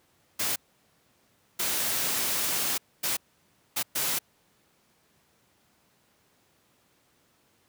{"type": "noise bursts at uneven times", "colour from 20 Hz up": "white", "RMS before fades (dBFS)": -28, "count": 5, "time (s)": [[0.39, 0.56], [1.59, 2.78], [3.03, 3.17], [3.76, 3.83], [3.95, 4.19]], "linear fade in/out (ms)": 10, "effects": ["pink hiss -66 dBFS RMS until 7.68 s", "high-pass 100 Hz 12 dB/octave"]}